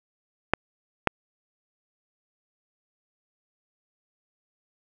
clicks, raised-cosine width 0.5 ms, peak -3 dBFS, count 2, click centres 0.536 / 1.073 s, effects none

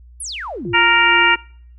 sine exponential sweep, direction down, 11540 to 90.6 Hz, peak -25 dBFS, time 0.2-0.74 s, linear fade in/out 5 ms
sine tone with tremolo, 348.2 Hz, F4, 5 cents flat, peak -22 dBFS, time 0.65-1.36 s, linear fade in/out 2 ms, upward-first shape sine, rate 2.3 Hz, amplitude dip 50%
harmonic tone, 466.2 Hz, A#4, in tune, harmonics 2 / 3 / 4 / 5 / 6, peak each -17 / -17 / -17 / -17 / -17 dBFS, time 0.73-1.36 s, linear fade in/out 20 ms
effects noise-tail reverb RT60 0.6 s tail -24 dB re dry + added 60 Hz sine -40 dBFS peak until 1.78 s

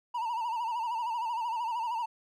triangle tone with vibrato, 930 Hz, A#5, 4 cents flat, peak -28 dBFS, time 0.14-2.06 s, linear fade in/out 10 ms, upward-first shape sine, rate 13 Hz, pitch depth 93 cents each way, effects none

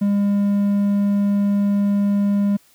triangle tone, 202 Hz, G#3, 48 cents flat, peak -13 dBFS, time 0.01-2.57 s, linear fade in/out 10 ms, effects white hiss -55 dBFS RMS until 2.74 s + high-pass 60 Hz 12 dB/octave

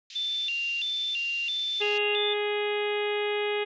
white band-pass noise, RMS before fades -45 dBFS, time 0.1-1.98 s, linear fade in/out 2 ms, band 2700 to 4800 Hz, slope 24 dB/octave
sine tone with vibrato, 3136 Hz, G7, in tune, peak -27 dBFS, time 0.15-2.34 s, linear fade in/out 10 ms, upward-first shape square, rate 1.5 Hz, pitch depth 210 cents each way
harmonic tone, 415.3 Hz, G#4, in tune, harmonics 1 / 2 / 3 / 4 / 5 / 6 / 7 / 8 / 9, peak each -27 / -36 / -42 / -40 / -36 / -37 / -39 / -40 / -47 dBFS, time 1.8-3.65 s, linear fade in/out 20 ms
effects resampled to 16000 Hz

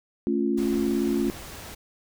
sine chord, A augmented, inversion none, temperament equal, 220 / 277.2 / 349.2 Hz, A3 / C#4 / E#4, 0 / 0 / 0 cents, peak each -26 dBFS, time 0.27-1.3 s, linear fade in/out 0 ms
pink noise, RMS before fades -40 dBFS, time 0.57-1.75 s, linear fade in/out 10 ms
effects none

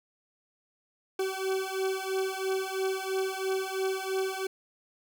40% pulse beating tone pair, 380 / 383 Hz, F#4 / G4, +46 / -40 cents, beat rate 3 Hz, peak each -31 dBFS, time 1.19-4.47 s, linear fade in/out 5 ms, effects none

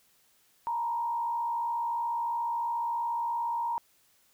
sine tone with frequency modulation, 937 Hz, A#5, 9 cents sharp, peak -28 dBFS, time 0.67-3.78 s, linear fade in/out 0 ms, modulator 57.1 Hz, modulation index 0.55, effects white hiss -66 dBFS RMS until 4.33 s

